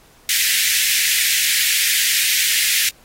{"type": "high-pass noise", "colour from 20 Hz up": "pink", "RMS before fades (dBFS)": -18, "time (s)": [0.29, 2.89], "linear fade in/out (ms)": 2, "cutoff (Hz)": 1800, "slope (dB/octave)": 48, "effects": ["pink hiss -51 dBFS RMS until 3.04 s", "AAC 48 kbps"]}